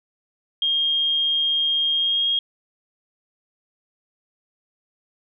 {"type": "tone with pitch glide", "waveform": "sine", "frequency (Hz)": [3228, 3258], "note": ["G#7", "G#7"], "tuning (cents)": [-50, -34], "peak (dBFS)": -18, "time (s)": [0.62, 2.39], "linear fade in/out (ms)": 2, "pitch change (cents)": 16, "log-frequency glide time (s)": [1.92, 2.26], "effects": []}